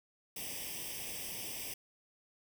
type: noise with comb filter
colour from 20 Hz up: white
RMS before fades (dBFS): -42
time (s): 0.36-1.74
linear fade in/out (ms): 5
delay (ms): 0.36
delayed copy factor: +0.95
effects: none